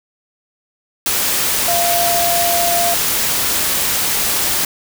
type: tone in noise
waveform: sine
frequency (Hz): 691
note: F5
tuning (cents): -19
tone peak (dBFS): -16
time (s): 1.68-2.94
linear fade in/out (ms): 2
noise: white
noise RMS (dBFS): -17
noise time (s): 1.06-4.65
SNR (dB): -2
effects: none